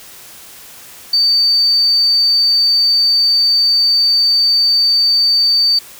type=tone; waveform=sine; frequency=4590 Hz; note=D8; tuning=40 cents flat; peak=-9 dBFS; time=1.13-5.79 s; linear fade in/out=5 ms; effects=white hiss -37 dBFS RMS until 5.99 s